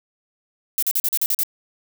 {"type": "noise bursts", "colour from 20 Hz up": "violet", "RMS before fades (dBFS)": -20, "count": 8, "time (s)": [0.78, 1.434], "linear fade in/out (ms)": 0, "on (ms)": 45, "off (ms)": 42, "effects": []}